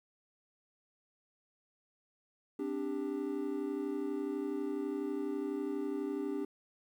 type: chord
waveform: triangle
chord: C suspended second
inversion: none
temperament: equal with one note detuned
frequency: 261.6 / 293.7 / 395.4 Hz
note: C4 / D4 / G4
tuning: 0 / 0 / +15 cents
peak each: -39 / -35 / -36 dBFS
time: 2.59-6.45 s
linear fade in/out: 5 ms
effects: 11-bit